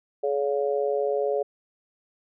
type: harmonic tone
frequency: 141.3 Hz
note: C#3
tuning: 34 cents sharp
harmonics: 3 / 4 / 5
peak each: -25 / -26 / -32 dBFS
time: 0.23-1.43 s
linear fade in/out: 10 ms
effects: none